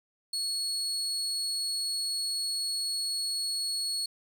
35% pulse tone, 4354 Hz, C#8, 32 cents flat, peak -28 dBFS, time 0.33-4.06 s, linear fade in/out 5 ms, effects none

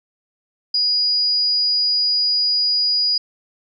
sine tone, 4900 Hz, D#8, 27 cents flat, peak -15 dBFS, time 0.74-3.18 s, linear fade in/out 5 ms, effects none

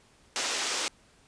white band-pass noise, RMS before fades -31 dBFS, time 0.36-0.88 s, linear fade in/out 0 ms, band 280 to 7300 Hz, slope 24 dB/octave, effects pink hiss -61 dBFS RMS until 1.27 s + resampled to 22050 Hz

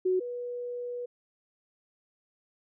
sine tone pair in turn, 370 / 487.3 Hz, F#4 / B4, 0 / -23 cents, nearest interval perfect fourth, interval 477 cents, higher second, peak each -23 / -33 dBFS, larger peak first, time 0.05-0.2 / 0.2-1.06 s, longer second, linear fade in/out 10 ms, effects none

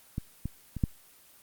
clicks, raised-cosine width 5 ms, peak -19 / -20 / -23 / -12 dBFS, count 4, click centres 0.181 / 0.456 / 0.767 / 0.838 s, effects white hiss -57 dBFS RMS until 1.42 s + Opus 24 kbps

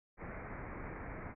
pink low-pass noise, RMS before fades -45 dBFS, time 0.17-1.35 s, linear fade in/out 50 ms, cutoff 2300 Hz, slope 96 dB/octave, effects none

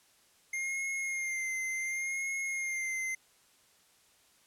square tone with vibrato, 2117 Hz, C7, 20 cents sharp, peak -33 dBFS, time 0.53-3.15 s, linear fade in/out 5 ms, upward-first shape sine, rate 0.69 Hz, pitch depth 38 cents each way, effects white hiss -65 dBFS RMS until 4.46 s + low-pass 11000 Hz 12 dB/octave

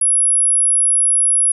sine tone, 10500 Hz, E9, 8 cents flat, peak -11 dBFS, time 0.01-1.52 s, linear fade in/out 5 ms, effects none

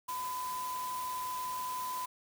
sine tone in noise, 1007 Hz, B5, 33 cents sharp, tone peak -35 dBFS, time 0.08-2.06 s, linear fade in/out 10 ms, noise white, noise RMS -45 dBFS, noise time 0.08-2.06 s, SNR +7 dB, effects none

